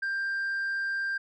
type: tone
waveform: sine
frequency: 1586 Hz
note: G6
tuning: 20 cents sharp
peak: -25 dBFS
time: 0.02-1.18 s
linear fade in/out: 10 ms
effects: tanh soft clip ceiling -27 dBFS